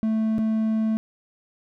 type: tone with dropouts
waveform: triangle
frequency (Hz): 220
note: A3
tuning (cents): 0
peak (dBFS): -18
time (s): 0.03-0.97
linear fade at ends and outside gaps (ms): 0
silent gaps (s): 0.382-0.389
effects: none